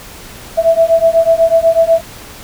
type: beating tone pair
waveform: sine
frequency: 656 / 664.1 Hz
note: E5 / E5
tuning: -9 / +13 cents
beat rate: 8.1 Hz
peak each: -10 dBFS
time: 0.57-2.01 s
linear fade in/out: 20 ms
effects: pink hiss -33 dBFS RMS until 2.43 s